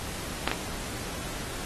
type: clicks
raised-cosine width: 0.3 ms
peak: -8 / -10 dBFS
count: 2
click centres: 0.476 / 0.515 s
effects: pink hiss -37 dBFS RMS until 1.65 s + AAC 32 kbps